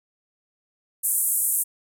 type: band-pass noise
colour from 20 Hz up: pink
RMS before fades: -23 dBFS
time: 1.03-1.64 s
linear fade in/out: 20 ms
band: 8400 to 14000 Hz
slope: 48 dB/octave
effects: none